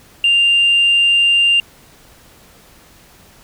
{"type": "tone", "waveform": "sine", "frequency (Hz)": 2792, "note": "F7", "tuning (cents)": -1, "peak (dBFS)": -8, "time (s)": [0.24, 1.6], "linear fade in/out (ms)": 2, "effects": ["tanh soft clip ceiling -6 dBFS", "pink hiss -46 dBFS RMS until 3.43 s"]}